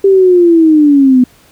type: linear sweep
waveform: sine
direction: down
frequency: 395.9 to 246.9 Hz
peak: -3 dBFS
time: 0.04-1.24 s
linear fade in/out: 5 ms
effects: pink hiss -45 dBFS RMS until 1.51 s